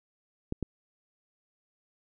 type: clicks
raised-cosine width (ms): 3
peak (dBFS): -18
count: 2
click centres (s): 0.524 / 0.627
effects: none